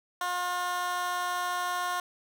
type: tone with high-pass filter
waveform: 15% pulse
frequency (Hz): 357.4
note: F4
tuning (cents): +40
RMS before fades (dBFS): -31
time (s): 0.21-2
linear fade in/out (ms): 2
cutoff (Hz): 910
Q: 1.7
effects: none